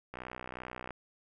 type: click train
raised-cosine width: 0.5 ms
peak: -26 dBFS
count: 49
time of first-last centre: 0.14-0.907 s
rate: 62.6 Hz
effects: none